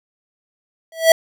square tone with exponential growth, 653 Hz, E5, 17 cents flat, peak -3 dBFS, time 0.92-1.12 s, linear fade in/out 2 ms, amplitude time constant 43 ms, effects none

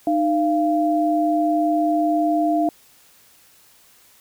sine tone pair together, 306.5 / 688.1 Hz, D#4 / F5, -26 / -26 cents, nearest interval octave + major second, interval 1400 cents, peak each -19 dBFS, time 0.07-2.69 s, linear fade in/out 2 ms, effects white hiss -53 dBFS RMS until 4.2 s

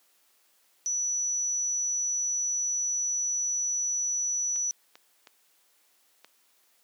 sine tone, 5920 Hz, F#8, in tune, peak -26 dBFS, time 0.86-4.71 s, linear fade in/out 0 ms
clicks, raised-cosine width 0.2 ms, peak -30 dBFS, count 4, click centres 4.56 / 4.955 / 5.272 / 6.246 s
effects white hiss -66 dBFS RMS until 6.83 s + high-pass 300 Hz 12 dB/octave

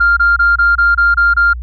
sine tone bursts, 1396.9 Hz, F6, in tune, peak -6 dBFS, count 8, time 0-1.535 s, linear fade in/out 10 ms, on 170 ms, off 25 ms, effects tanh soft clip ceiling -3 dBFS + added 60 Hz sine -21 dBFS peak until 1.62 s

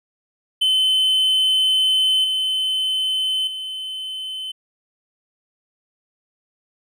triangle tone with level steps, 3055 Hz, G7, 45 cents flat, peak -13 / -17 / -25 dBFS, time 0.61-4.52 s, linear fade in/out 10 ms, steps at 2.24 / 3.47 s, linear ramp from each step 5 ms, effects none

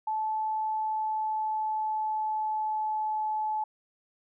sine tone with pitch glide, 869 to 861.5 Hz, A5 to A5, -22 to -37 cents, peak -27 dBFS, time 0.07-3.64 s, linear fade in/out 5 ms, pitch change -15 cents, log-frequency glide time 0.67-3.22 s, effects none

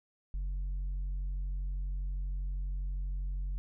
sine tone with tanh clipping, 46.25 Hz, F#1, in tune, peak -33 dBFS, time 0.34-3.58 s, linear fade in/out 0 ms, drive 3 dB, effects none

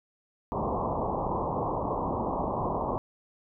white low-pass noise, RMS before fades -30 dBFS, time 0.52-2.98 s, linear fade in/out 0 ms, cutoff 1100 Hz, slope 96 dB/octave, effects none

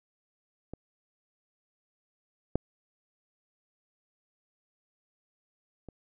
clicks, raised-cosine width 2 ms, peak -26 / -12 / -30 dBFS, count 3, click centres 0.736 / 2.556 / 5.887 s, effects none

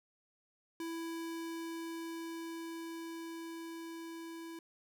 square tone with level ramp, 330.9 Hz, E4, 7 cents sharp, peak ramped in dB -39 to -45 dBFS, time 0.8-4.59 s, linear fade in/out 2 ms, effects none

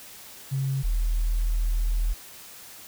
sine tone pair in turn, 135.4 / 40.01 Hz, C#3 / D#1, -40 / +49 cents, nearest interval octave + major sixth, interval 2111 cents, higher first, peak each -23 / -20 dBFS, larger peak second, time 0.51-0.83 / 0.83-2.14 s, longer second, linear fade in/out 20 ms, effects tanh soft clip ceiling -17 dBFS + white hiss -45 dBFS RMS until 2.87 s

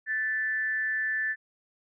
sine tone with frequency modulation, 1760 Hz, A6, in tune, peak -26 dBFS, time 0.06-1.36 s, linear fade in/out 50 ms, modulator 230 Hz, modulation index 0.33, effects none

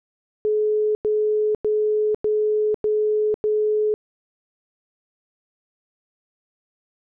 sine tone bursts, 426 Hz, G#4, 44 cents sharp, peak -17 dBFS, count 6, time 0.45-3.94 s, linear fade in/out 0 ms, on 500 ms, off 98 ms, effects none

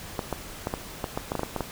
clicks, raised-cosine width 1 ms, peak -13 dBFS, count 12, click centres 0.192 / 0.327 / 0.671 / 0.739 / 1.042 / 1.175 / 1.319 / 1.353 / 1.394 / 1.433 / 1.563 / 1.607 s, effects pink hiss -41 dBFS RMS until 1.71 s

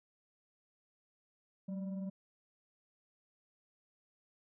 sine tone with frequency modulation, 190 Hz, F#3, 46 cents sharp, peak -36 dBFS, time 1.68-2.1 s, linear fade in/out 10 ms, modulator 400 Hz, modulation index 0.38, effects tanh soft clip ceiling -34 dBFS

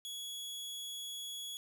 sawtooth tone, 3360 Hz, G#7, 19 cents sharp, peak -38 dBFS, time 0.05-1.57 s, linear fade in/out 0 ms, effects none

